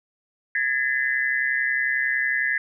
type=tone cluster; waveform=sine; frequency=1668 / 1799 / 2028 Hz; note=G#6 / A6 / B6; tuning=+7 / +38 / +45 cents; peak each=-25 dBFS; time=0.55-2.58 s; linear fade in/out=2 ms; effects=none